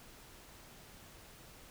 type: silence
effects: pink hiss -56 dBFS RMS until 1.7 s